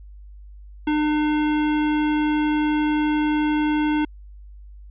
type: tone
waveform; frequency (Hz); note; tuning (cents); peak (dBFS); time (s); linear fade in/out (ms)
square; 301.9; D4; +48; -19; 0.87-4.05; 5
effects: added 50 Hz sine -39 dBFS peak until 4.9 s + resampled to 8000 Hz